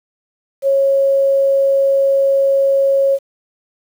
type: tone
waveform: sine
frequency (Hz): 548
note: C#5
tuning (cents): -20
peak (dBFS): -10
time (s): 0.62-3.19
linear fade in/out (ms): 50
effects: 7-bit